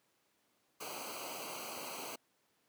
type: noise with comb filter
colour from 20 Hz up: pink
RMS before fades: -44 dBFS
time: 0.8-2.16 s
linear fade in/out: 10 ms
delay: 0.56 ms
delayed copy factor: -0.85
effects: pink hiss -75 dBFS RMS until 2.68 s + high-pass 200 Hz 12 dB/octave